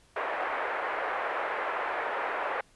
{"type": "band-pass noise", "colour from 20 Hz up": "pink", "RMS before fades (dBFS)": -32, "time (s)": [0.16, 2.61], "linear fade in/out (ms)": 5, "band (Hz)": [500, 2000], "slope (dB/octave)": 24, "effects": ["pink hiss -62 dBFS RMS until 2.75 s", "resampled to 24000 Hz"]}